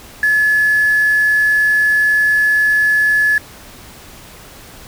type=tone with quantisation; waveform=sine; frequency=1711 Hz; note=A6; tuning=49 cents flat; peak=-10 dBFS; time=0.23-3.38 s; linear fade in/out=2 ms; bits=5; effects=pink hiss -38 dBFS RMS until 4.87 s